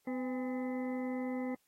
harmonic tone with a mistuned harmonic, 253.9 Hz, B3, 48 cents sharp, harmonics 1 / 2 / 3 / 4 / 5 / 7 / 8, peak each -35 / -41 / -47 / -54 / -57 / -60 / -50 dBFS, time 0.07-1.55 s, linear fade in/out 5 ms, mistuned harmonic 3, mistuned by +92 cents, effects white hiss -75 dBFS RMS until 1.67 s + AAC 48 kbps

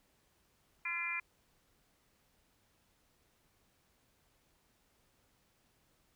harmonic tone, 342.2 Hz, F4, 35 cents flat, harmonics 3 / 4 / 5 / 6 / 7, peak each -46 / -47 / -46 / -41 / -37 dBFS, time 0.85-1.2 s, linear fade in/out 5 ms, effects pink hiss -73 dBFS RMS until 6.15 s

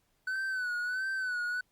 triangle tone with vibrato, 1501 Hz, F#6, 24 cents sharp, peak -29 dBFS, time 0.27-1.61 s, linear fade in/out 5 ms, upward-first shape sine, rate 1.5 Hz, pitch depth 66 cents each way, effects pink hiss -74 dBFS RMS until 1.71 s + Opus 48 kbps

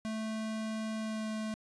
square tone with pitch glide, 219.3 to 217.4 Hz, A3 to A3, -6 to -21 cents, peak -35 dBFS, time 0.05-1.54 s, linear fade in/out 0 ms, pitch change -15 cents, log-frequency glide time 0.98-1.29 s, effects resampled to 22050 Hz

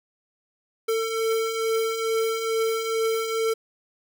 square beating tone pair, 446.6 / 448.9 Hz, A4 / A4, +26 / +35 cents, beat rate 2.3 Hz, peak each -32 / -24 dBFS, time 0.88-3.54 s, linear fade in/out 10 ms, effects none

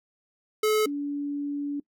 square / sine tone pair in turn, 430 / 287 Hz, A4 / D4, -40 / -40 cents, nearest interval perfect fifth, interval 700 cents, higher first, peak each -21 / -27 dBFS, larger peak first, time 0.63-0.86 / 0.86-1.8 s, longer second, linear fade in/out 5 ms, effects noise-tail reverb RT60 0.1 s tail -22 dB re dry

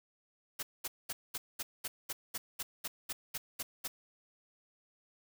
white noise bursts, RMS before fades -38 dBFS, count 14, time 0.59-3.88 s, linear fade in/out 10 ms, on 40 ms, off 210 ms, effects none

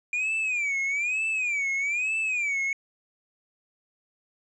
triangle tone with vibrato, 2393 Hz, D7, 32 cents sharp, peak -23 dBFS, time 0.13-2.73 s, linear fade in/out 2 ms, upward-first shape sine, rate 1.1 Hz, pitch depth 170 cents each way, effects resampled to 22050 Hz + 10-bit

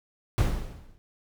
brown noise with exponential decay, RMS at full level -18 dBFS, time 0.38-0.98 s, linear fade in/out 0 ms, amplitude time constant 130 ms, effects none

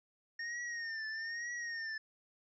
square tone with vibrato, 1836 Hz, A#6, 27 cents flat, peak -39 dBFS, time 0.39-1.98 s, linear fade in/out 5 ms, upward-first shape triangle, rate 1.1 Hz, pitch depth 88 cents each way, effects resampled to 16000 Hz

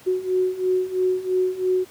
sine beating tone pair, 367.7 / 370.7 Hz, F#4 / F#4, -11 / +3 cents, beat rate 3 Hz, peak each -24 / -21 dBFS, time 0.06-1.85 s, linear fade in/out 20 ms, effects pink hiss -48 dBFS RMS until 1.9 s + high-pass 100 Hz 12 dB/octave

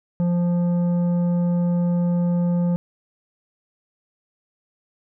sine tone with tanh clipping, 174.6 Hz, F3, in tune, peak -19 dBFS, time 0.2-2.76 s, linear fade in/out 0 ms, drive 9 dB, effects none

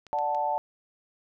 clicks, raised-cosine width 0.2 ms, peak -30 dBFS, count 3, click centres 0.067 / 0.187 / 0.348 s
sine chord, D major, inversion none, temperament equal, 587.3 / 740 / 880 Hz, D5 / F#5 / A5, 0 / 0 / 0 cents, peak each -32 / -30 / -27 dBFS, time 0.13-0.58 s, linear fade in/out 0 ms
effects none

